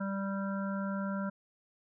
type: harmonic tone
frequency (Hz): 196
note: G3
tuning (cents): 0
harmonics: 1 / 3 / 5 / 7 / 8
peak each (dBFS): -33 / -41 / -45 / -42 / -48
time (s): 0-1.3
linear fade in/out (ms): 10
effects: none